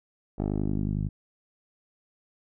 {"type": "tone with low-pass filter sweep", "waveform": "10% pulse", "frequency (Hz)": 51.1, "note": "G#1", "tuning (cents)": -27, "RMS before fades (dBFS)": -28, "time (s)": [0.38, 1.09], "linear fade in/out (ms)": 10, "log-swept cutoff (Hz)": [600, 140], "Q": 1.4, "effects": []}